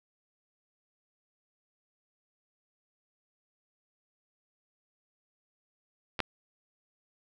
clicks, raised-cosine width 0.3 ms, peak -17 / -11 dBFS, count 2, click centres 6.192 / 6.203 s, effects none

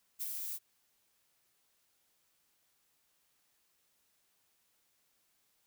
violet noise with ADSR envelope, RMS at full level -37 dBFS, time 0.19-0.59 s, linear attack 28 ms, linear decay 30 ms, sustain -3 dB, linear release 39 ms, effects white hiss -75 dBFS RMS until 5.66 s

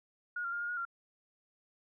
sine tone with pitch steps, 1440 / 1384 / 1410 / 1420 / 1446 / 1382 Hz, F#6 / F6 / F6 / F6 / F#6 / F6, -47 / -16 / +16 / +28 / -40 / -19 cents, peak -34 dBFS, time 0.36-0.852 s, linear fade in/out 5 ms, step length 82 ms, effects none

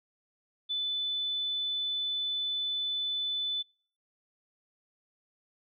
sine tone, 3500 Hz, A7, 10 cents flat, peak -29 dBFS, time 0.69-3.63 s, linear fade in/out 20 ms, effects noise-tail reverb RT60 0.5 s tail -26 dB re dry

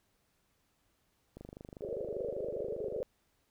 click train, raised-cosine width 2 ms, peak -33 dBFS, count 42, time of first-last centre 1.37-3.003 s, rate 25.1 Hz
white band-pass noise, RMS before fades -38 dBFS, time 1.82-3.03 s, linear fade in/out 0 ms, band 370 to 580 Hz, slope 96 dB/octave
effects pink hiss -75 dBFS RMS until 3.5 s

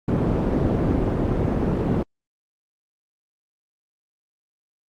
white low-pass noise, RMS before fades -21 dBFS, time 0.08-2.03 s, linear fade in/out 5 ms, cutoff 330 Hz, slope 12 dB/octave, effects Opus 24 kbps

